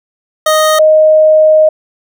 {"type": "tone pair in turn", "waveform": ["25% pulse", "sine"], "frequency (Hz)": [622.3, 622.3], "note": ["D#5", "D#5"], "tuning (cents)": [0, 0], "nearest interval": "unison", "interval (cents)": 0, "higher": "neither", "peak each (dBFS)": -3, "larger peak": "neither", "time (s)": [[0.46, 0.79], [0.79, 1.69]], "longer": "second", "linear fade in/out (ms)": 5, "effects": []}